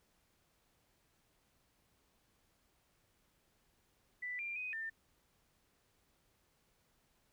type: tone with pitch steps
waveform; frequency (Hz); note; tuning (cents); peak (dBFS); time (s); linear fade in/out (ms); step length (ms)
sine; 1982 / 2383 / 2501 / 1796; B6 / D7 / D#7 / A6; +6 / +25 / +8 / +35; -39; 4.22-4.9; 10; 170
effects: pink hiss -75 dBFS RMS until 7.32 s